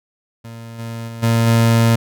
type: tone with level steps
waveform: 30% pulse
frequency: 115.1 Hz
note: A#2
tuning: 22 cents flat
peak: -29 / -23 / -26 / -10 / -8 dBFS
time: 0.44-1.96 s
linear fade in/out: 10 ms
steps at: 0.78 / 1.07 / 1.22 / 1.46 s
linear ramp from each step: 20 ms
effects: none